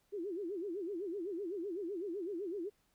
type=tone with vibrato; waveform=sine; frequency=370 Hz; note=F#4; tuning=in tune; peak=-37 dBFS; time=0.12-2.7 s; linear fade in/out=20 ms; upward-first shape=sine; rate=7.9 Hz; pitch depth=220 cents each way; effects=pink hiss -75 dBFS RMS until 2.94 s